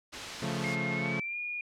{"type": "noise", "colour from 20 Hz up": "white", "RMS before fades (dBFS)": -37, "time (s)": [0.12, 0.76], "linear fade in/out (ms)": 20}
{"type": "chord", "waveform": "sawtooth", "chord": "Db augmented", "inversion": "none", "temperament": "equal", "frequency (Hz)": [138.59, 174.61, 220], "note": ["Db3", "F3", "A3"], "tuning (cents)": [0, 0, 0], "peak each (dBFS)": -32, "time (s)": [0.42, 1.2], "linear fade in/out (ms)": 5}
{"type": "tone with pitch glide", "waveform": "sine", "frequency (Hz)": [2145, 2436], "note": ["C7", "D#7"], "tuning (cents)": [42, -37], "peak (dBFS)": -33, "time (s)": [0.64, 1.61], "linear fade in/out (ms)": 2, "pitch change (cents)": 221, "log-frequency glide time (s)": [0.92, 1.38]}
{"effects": ["low-pass 5000 Hz 12 dB/octave"]}